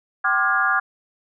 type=tone cluster; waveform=sine; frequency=771 / 1051 / 1191 / 1418 / 1652 Hz; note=G5 / C6 / D6 / F6 / G#6; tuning=-29 / +7 / +24 / +26 / -10 cents; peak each=-26 / -29 / -22 / -21 / -22 dBFS; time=0.24-0.8 s; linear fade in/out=10 ms; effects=none